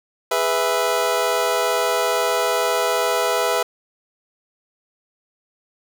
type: chord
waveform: 25% pulse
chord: E major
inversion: first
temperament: just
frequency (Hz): 412 / 494.4 / 659.3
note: G#4 / B4 / E5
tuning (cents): -14 / +2 / 0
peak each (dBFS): -21 / -18 / -18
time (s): 0.31-3.63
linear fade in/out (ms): 5
effects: none